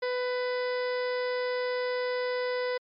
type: harmonic tone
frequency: 498.3 Hz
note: B4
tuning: 15 cents sharp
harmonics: 1 / 2 / 3 / 4 / 5 / 6 / 7 / 8 / 9 / 10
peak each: -28 / -38 / -40 / -38 / -52 / -52 / -49 / -49 / -50 / -46 dBFS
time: 0.02-2.78 s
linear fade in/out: 10 ms
effects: MP3 64 kbps